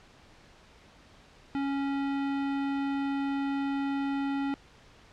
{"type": "tone with hard clipping", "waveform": "sine", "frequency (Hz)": 277.2, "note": "C#4", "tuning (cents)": 0, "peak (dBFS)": -30, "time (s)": [1.55, 4.54], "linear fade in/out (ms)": 0, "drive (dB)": 17, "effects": ["pink hiss -56 dBFS RMS until 5.12 s", "low-pass 5000 Hz 12 dB/octave"]}